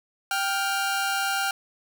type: tone pair together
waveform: sawtooth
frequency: 784 / 1403.4 Hz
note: G5 / F6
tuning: 0 / +8 cents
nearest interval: minor seventh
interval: 1008 cents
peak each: -23 dBFS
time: 0.31-1.51 s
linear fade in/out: 2 ms
effects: none